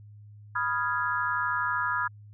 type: chord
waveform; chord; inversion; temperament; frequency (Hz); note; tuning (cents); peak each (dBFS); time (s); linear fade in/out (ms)
sine; F half-diminished seventh; second; equal; 987.8 / 1244.5 / 1396.9 / 1661.2; Cb6 / Eb6 / F6 / Ab6; 0 / 0 / 0 / 0; -31; 0.55-2.08; 10
effects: added 104 Hz sine -46 dBFS peak until 2.33 s